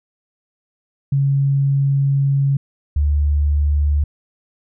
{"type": "tone pair in turn", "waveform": "sine", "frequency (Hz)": [138.59, 73.2], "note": ["C#3", "D2"], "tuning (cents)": [0, -5], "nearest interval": "major seventh", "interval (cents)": 1105, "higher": "first", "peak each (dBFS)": -13, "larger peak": "neither", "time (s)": [[1.12, 2.57], [2.96, 4.04]], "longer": "first", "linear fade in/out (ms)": 5, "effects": []}